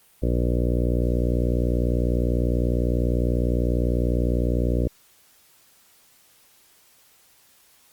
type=harmonic tone; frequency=60 Hz; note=B1; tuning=49 cents flat; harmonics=1 / 2 / 3 / 4 / 5 / 6 / 7 / 8 / 9 / 10; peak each=-22 / -26 / -33 / -30 / -30 / -32 / -36 / -32 / -34 / -38 dBFS; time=0.22-4.88 s; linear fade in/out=10 ms; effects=white hiss -57 dBFS RMS until 7.92 s + Opus 32 kbps